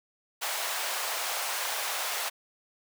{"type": "high-pass noise", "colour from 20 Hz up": "pink", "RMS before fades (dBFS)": -32, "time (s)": [0.41, 2.3], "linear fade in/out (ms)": 20, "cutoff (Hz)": 640, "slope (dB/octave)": 24, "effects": []}